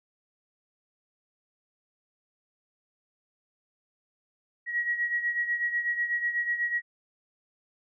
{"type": "beating tone pair", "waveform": "sine", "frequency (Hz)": [1906, 1914.1], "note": ["A#6", "A#6"], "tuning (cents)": [38, 45], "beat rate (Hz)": 8.1, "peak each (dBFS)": [-27, -33], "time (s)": [4.66, 6.82], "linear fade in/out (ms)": 50, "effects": []}